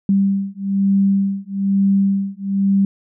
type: beating tone pair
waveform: sine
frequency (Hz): 196 / 197.1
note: G3 / G3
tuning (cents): 0 / +10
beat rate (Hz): 1.1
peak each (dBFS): -17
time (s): 0.09-2.85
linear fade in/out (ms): 2
effects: none